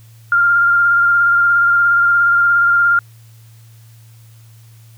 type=tone with vibrato; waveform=sine; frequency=1396.9 Hz; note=F6; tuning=in tune; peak=-9 dBFS; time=0.32-2.99 s; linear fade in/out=2 ms; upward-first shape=square; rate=17 Hz; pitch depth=13 cents each way; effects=added 113 Hz sine -40 dBFS peak until 4.97 s + white hiss -52 dBFS RMS until 4.97 s